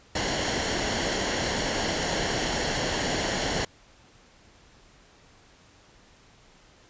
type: noise with comb filter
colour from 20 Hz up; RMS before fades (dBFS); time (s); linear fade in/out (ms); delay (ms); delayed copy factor
pink; -27; 0.15-3.65; 5; 0.81; -0.55
effects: pink hiss -56 dBFS RMS until 6.89 s + resampled to 16000 Hz